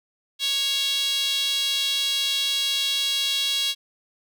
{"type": "tone with high-pass filter", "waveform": "sawtooth", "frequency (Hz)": 554, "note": "C#5", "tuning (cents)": -1, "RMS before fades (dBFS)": -24, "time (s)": [0.39, 3.75], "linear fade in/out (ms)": 50, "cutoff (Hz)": 3500, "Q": 5.7, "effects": []}